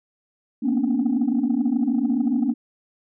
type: tone cluster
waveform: sine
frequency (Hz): 228.6 / 241.9 / 260.1 / 287.2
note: A#3 / B3 / C4 / D4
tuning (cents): -34 / -36 / -10 / -39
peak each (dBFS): -23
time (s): 0.62-2.54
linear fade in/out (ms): 20
effects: tanh soft clip ceiling -13 dBFS